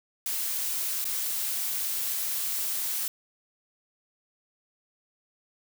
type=noise with dropouts; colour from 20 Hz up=blue; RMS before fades=-30 dBFS; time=0.26-3.08 s; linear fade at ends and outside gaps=1 ms; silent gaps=1.043-1.053 s; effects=none